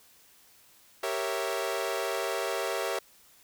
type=chord; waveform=sawtooth; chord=G diminished seventh; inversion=none; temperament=equal; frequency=392 / 466.2 / 554.4 / 659.3 Hz; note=G4 / Bb4 / Db5 / Fb5; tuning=0 / 0 / 0 / 0 cents; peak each=-31 dBFS; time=1.03-2.99 s; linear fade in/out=5 ms; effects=white hiss -59 dBFS RMS until 3.43 s